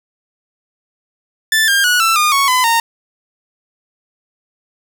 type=tone with pitch steps; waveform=sawtooth; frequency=1760 / 1604.6 / 1463 / 1333.8 / 1216.1 / 1108.7 / 1010.9 / 921.6 Hz; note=A6 / G6 / F#6 / E6 / D#6 / C#6 / B5 / A#5; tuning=0 / +40 / -20 / +20 / -40 / 0 / +40 / -20 cents; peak=-7 dBFS; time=1.52-2.8 s; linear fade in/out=2 ms; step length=160 ms; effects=none